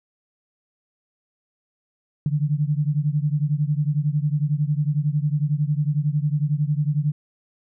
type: beating tone pair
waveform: sine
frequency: 144.5 / 155.5 Hz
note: D3 / D#3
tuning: -28 / -1 cents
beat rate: 11 Hz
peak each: -21 / -23 dBFS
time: 2.26-7.12 s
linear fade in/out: 2 ms
effects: none